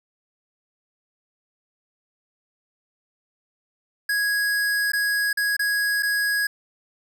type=tone with dropouts; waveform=square; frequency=1660 Hz; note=G#6; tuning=1 cent flat; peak=-21 dBFS; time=4.09-6.47 s; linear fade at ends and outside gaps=5 ms; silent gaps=4.92-4.933 / 5.33-5.372 / 5.567-5.593 / 6.025-6.03 s; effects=none